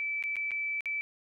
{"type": "tone with dropouts", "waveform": "sine", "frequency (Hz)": 2314, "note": "D7", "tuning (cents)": -26, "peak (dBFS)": -30, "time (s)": [0, 1.01], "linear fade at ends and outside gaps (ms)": 0, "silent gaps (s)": [[0.226, 0.238], [0.357, 0.366], [0.508, 0.516], [0.807, 0.857]], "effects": []}